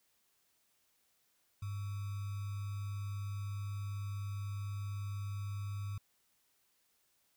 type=tone with sample-and-hold; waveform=sine; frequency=100.5 Hz; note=G2; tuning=44 cents sharp; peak=-37 dBFS; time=1.62-5.98 s; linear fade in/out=5 ms; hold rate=1225 Hz; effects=white hiss -75 dBFS RMS until 7.36 s